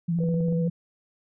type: tone with vibrato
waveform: sine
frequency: 168.6 Hz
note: E3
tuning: 39 cents sharp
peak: -22 dBFS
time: 0.08-0.7 s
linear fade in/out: 10 ms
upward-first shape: square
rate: 14 Hz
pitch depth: 37 cents each way
type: clicks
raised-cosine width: 2 ms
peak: -28 dBFS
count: 7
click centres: 0.188 / 0.237 / 0.288 / 0.342 / 0.406 / 0.484 / 0.525 s
type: tone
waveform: sine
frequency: 493.9 Hz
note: B4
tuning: in tune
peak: -30 dBFS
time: 0.2-0.68 s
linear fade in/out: 5 ms
effects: none